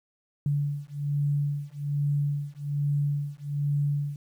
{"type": "beating tone pair", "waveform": "sine", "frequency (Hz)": [143.6, 144.8], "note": ["D3", "D3"], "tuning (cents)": [-39, -24], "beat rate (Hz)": 1.2, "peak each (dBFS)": -28, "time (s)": [0.46, 4.16], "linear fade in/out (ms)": 2, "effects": ["10-bit"]}